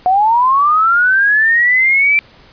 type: linear sweep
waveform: sine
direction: up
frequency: 717 to 2350 Hz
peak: -8 dBFS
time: 0.06-2.19 s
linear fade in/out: 0 ms
effects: pink hiss -44 dBFS RMS until 2.52 s + resampled to 11025 Hz